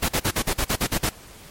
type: noise bursts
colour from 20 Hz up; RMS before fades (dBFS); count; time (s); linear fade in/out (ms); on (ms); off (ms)
pink; -22; 10; 0.02-1.095; 10; 67; 45
effects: pink hiss -45 dBFS RMS until 1.5 s + MP3 64 kbps